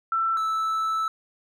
sine / triangle tone pair in turn, 1336 / 1313.8 Hz, E6 / E6, +23 / -6 cents, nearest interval unison, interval 29 cents, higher first, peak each -21 dBFS, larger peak neither, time 0.12-0.37 / 0.37-1.08 s, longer second, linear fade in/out 2 ms, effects none

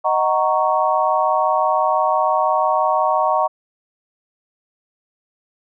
sine chord, D# minor seventh, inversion none, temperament equal with one note detuned, 622.3 / 748.2 / 932.3 / 1108.7 Hz, D#5 / F#5 / A#5 / C#6, 0 / +19 / 0 / 0 cents, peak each -20 dBFS, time 0.04-3.48 s, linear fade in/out 20 ms, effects none

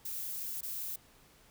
violet noise with dropouts, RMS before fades -39 dBFS, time 0.05-0.96 s, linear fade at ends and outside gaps 5 ms, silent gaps 0.61-0.629 s, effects pink hiss -62 dBFS RMS until 1.5 s

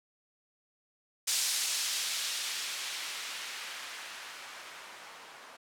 violet noise with low-pass filter sweep, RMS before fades -37 dBFS, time 1.27-5.57 s, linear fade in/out 10 ms, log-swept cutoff 5900 to 940 Hz, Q 0.78, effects none

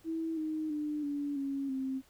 sine tone with pitch steps, 325 / 311.9 / 299.4 / 287.4 / 275.8 / 264.7 Hz, E4 / D#4 / D4 / D4 / C#4 / C4, -24 / +4 / +33 / -37 / -9 / +20 cents, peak -32 dBFS, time 0.04-2.02 s, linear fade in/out 50 ms, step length 330 ms, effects pink hiss -64 dBFS RMS until 2.09 s

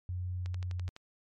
sine tone with pitch glide, 90.3 to 89.68 Hz, F#2 to F2, -42 to +46 cents, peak -33 dBFS, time 0.09-0.89 s, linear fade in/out 0 ms, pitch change -12 cents, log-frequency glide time 0.58-0.76 s
click train, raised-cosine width 0.2 ms, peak -29 dBFS, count 7, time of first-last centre 0.46-0.964 s, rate 11.9 Hz
effects MP3 96 kbps

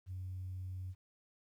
sine tone, 92.5 Hz, F#2, in tune, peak -39 dBFS, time 0.06-0.95 s, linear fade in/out 50 ms, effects tanh soft clip ceiling -36 dBFS + 12-bit

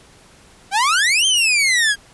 sawtooth exponential two-way sweep, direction up then down, 749 to 3200 to 1602 Hz, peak -10 dBFS, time 0.71-1.96 s, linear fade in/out 50 ms, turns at 1.26 s, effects pink hiss -48 dBFS RMS until 2.13 s + resampled to 24000 Hz

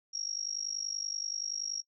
sine tone with amplitude modulation, 5600 Hz, F8, 4 cents sharp, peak -30 dBFS, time 0.13-1.82 s, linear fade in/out 20 ms, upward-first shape sine, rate 50.5 Hz, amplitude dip 95%, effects noise-tail reverb RT60 0.1 s tail -22 dB re dry

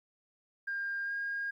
sine tone with pitch glide, 1604 to 1623.6 Hz, G6 to G#6, +39 to -40 cents, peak -32 dBFS, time 0.67-1.51 s, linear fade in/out 10 ms, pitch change +21 cents, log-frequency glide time 1.03-1.13 s, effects tanh soft clip ceiling -28 dBFS + 12-bit

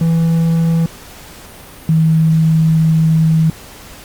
triangle / sine tone pair in turn, 165.1 / 160.12 Hz, E3 / D#3, +3 / +50 cents, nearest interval minor second, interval 53 cents, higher first, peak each -8 dBFS, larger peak neither, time 0.01-0.86 / 1.89-3.5 s, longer second, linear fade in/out 2 ms, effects pink hiss -36 dBFS RMS until 4.04 s + Opus 48 kbps

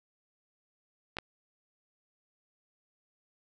clicks, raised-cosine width 0.3 ms, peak -20 dBFS, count 2, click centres 1.169 / 1.186 s, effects none

